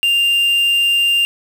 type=tone with quantisation; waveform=triangle; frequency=2794 Hz; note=F7; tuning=in tune; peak=-10 dBFS; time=0.03-1.25 s; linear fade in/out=0 ms; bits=5; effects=none